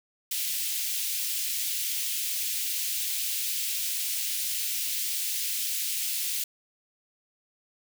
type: high-pass noise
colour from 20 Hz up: white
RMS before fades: -30 dBFS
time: 0.31-6.44 s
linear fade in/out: 5 ms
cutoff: 2400 Hz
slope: 24 dB/octave
effects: none